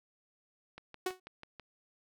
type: click train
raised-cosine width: 0.3 ms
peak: -31 dBFS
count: 6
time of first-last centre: 0.78-1.597 s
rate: 6.12 Hz
type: tone with exponential decay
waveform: sawtooth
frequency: 370 Hz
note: F#4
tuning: in tune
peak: -25 dBFS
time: 1.06-1.2 s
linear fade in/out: 5 ms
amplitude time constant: 29 ms
effects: none